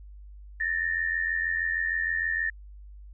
sine tone pair together, 1762 / 1848.4 Hz, A6 / A#6, +2 / -15 cents, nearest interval minor second, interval 83 cents, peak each -28 dBFS, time 0.6-2.5 s, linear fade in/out 5 ms, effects added 50 Hz sine -43 dBFS peak until 3.13 s

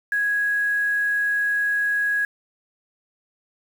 sine tone with quantisation, 1661.2 Hz, G#6, in tune, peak -19 dBFS, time 0.12-2.25 s, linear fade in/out 2 ms, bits 7, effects none

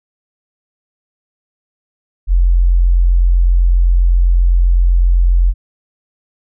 sine tone, 43.87 Hz, F1, 9 cents sharp, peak -7 dBFS, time 2.27-5.54 s, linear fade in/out 50 ms, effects none

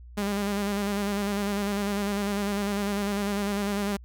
sawtooth tone with vibrato, 202.1 Hz, G#3, 47 cents flat, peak -22 dBFS, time 0.17-3.97 s, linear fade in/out 10 ms, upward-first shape square, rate 10 Hz, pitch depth 34 cents each way, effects added 60 Hz sine -43 dBFS peak until 4.04 s

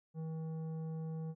sine tone with tanh clipping, 160.2 Hz, E3, 49 cents flat, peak -40 dBFS, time 0.14-1.35 s, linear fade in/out 50 ms, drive 10 dB, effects none

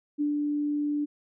sine tone with ADSR envelope, 293.7 Hz, D4, in tune, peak -23 dBFS, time 0.18-1.06 s, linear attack 30 ms, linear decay 130 ms, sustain -2 dB, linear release 22 ms, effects none

